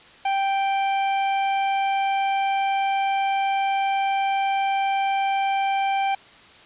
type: tone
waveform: 45% pulse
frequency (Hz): 784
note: G5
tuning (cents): 0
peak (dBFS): -20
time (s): 0.25-6.15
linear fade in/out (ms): 5
effects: white hiss -48 dBFS RMS until 6.65 s + resampled to 8000 Hz